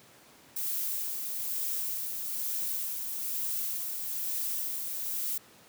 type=noise with tremolo; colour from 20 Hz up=violet; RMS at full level=-32 dBFS; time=0.56-5.38 s; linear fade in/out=5 ms; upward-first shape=sine; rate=1.1 Hz; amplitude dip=35%; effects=pink hiss -56 dBFS RMS until 5.68 s + high-pass 150 Hz 12 dB/octave